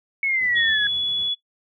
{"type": "exponential sweep", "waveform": "sine", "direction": "down", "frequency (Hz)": [2217, 1646], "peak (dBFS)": -19, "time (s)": [0.23, 0.87], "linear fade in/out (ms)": 2}
{"type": "noise with tremolo", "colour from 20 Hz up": "brown", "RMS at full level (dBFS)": -39, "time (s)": [0.41, 1.28], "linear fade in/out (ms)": 0, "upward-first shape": "triangle", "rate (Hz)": 7.7, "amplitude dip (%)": 50}
{"type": "tone", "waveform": "sine", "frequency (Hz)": 3400, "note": "G#7", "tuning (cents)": 40, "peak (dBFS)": -21, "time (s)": [0.55, 1.35], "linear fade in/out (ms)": 20}
{"effects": ["noise-tail reverb RT60 0.1 s tail -17 dB re dry", "high-pass 100 Hz 12 dB/octave"]}